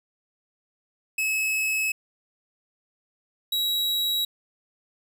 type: tone pair in turn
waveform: 45% pulse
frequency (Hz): 2582 / 3869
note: E7 / B7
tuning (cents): -37 / -36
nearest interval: perfect fifth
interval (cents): 701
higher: second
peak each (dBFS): -23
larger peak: neither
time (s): 1.18-1.92 / 3.52-4.25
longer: first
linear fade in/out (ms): 5
effects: none